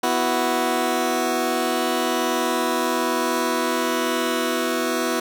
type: chord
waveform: 15% pulse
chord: B suspended fourth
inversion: none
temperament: just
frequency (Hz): 246.9 / 329.3 / 370.4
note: B3 / E4 / F#4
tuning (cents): 0 / -2 / +2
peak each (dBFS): -18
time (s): 0.03-5.2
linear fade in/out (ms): 5
effects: none